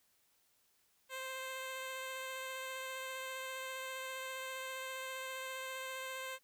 10% pulse tone with vibrato, 523.3 Hz, C5, in tune, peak -33 dBFS, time 1.09-6.39 s, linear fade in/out 50 ms, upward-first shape triangle, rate 15 Hz, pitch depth 12 cents each way, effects white hiss -74 dBFS RMS until 6.43 s

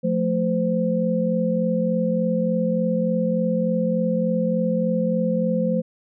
sine tone cluster, 177.4 / 220.8 / 515 Hz, F3 / A3 / C5, +27 / +6 / -28 cents, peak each -23 dBFS, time 0.03-5.82 s, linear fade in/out 20 ms, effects none

